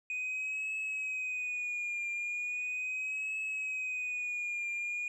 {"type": "tone with vibrato", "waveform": "sine", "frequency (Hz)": 2489, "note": "D#7", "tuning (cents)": 0, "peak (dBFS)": -31, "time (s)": [0.1, 5.08], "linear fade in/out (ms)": 2, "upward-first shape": "triangle", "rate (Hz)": 0.38, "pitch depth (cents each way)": 67, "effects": ["tanh soft clip ceiling -32 dBFS"]}